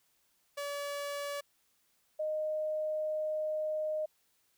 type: tone pair in turn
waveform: sawtooth / sine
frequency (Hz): 572 / 617.6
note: D5 / D#5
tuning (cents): -46 / -13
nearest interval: minor second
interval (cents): 133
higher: second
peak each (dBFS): -32 / -31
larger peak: second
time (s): 0.57-1.41 / 2.19-4.06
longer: second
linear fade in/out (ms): 10
effects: white hiss -73 dBFS RMS until 4.57 s